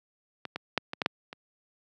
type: clicks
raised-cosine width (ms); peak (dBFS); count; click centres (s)
0.3; -19 / -17 / -8 / -17 / -11 / -7 / -24; 7; 0.453 / 0.56 / 0.777 / 0.934 / 1.018 / 1.061 / 1.329
effects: high-pass 150 Hz 12 dB/octave